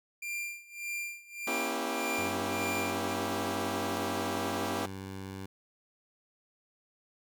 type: tone with tremolo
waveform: 45% pulse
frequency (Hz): 2383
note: D7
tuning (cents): +25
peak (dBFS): -33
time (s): 0.22-3.14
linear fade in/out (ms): 5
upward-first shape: sine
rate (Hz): 1.7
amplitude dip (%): 90
type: chord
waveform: 15% pulse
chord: A# diminished seventh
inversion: none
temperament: equal with one note detuned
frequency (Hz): 238 / 277.2 / 329.6 / 392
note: A#3 / C#4 / E4 / G4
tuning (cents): +36 / 0 / 0 / 0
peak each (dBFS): -31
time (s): 1.47-4.86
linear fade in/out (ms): 5
type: tone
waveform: 15% pulse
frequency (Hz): 96.2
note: G2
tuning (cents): -32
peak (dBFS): -33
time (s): 2.18-5.46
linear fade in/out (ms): 5
effects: none